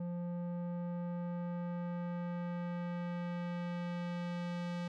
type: tone with low-pass filter sweep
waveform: square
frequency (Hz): 174.61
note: F3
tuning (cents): 0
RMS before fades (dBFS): -39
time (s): 0-4.88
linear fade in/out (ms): 5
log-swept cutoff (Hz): 610 to 4600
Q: 0.77
effects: none